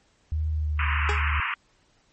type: tone with pitch glide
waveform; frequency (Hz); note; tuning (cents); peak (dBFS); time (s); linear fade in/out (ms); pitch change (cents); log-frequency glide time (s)
sine; 77.78 to 74.27; D#2 to D2; 0 to +20; -23; 0.32-1.4; 0; -80; 0.51-0.84
type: band-pass noise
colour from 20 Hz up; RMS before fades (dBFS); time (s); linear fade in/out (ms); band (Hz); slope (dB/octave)
pink; -28; 0.79-1.54; 2; 980 to 2800; 96
type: tone with exponential decay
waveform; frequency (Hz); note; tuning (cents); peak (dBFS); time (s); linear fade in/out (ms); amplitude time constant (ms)
20% pulse; 415.3; G#4; 0; -19; 1.09-1.25; 1; 33
effects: pink hiss -64 dBFS RMS until 2.12 s + MP3 32 kbps